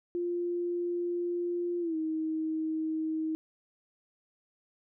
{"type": "tone with pitch glide", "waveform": "sine", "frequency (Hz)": [349.2, 316.5], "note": ["F4", "D#4"], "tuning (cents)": [0, 30], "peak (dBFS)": -29, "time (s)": [0.15, 3.35], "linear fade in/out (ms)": 0, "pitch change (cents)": -170, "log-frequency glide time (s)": [1.8, 1.96], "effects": []}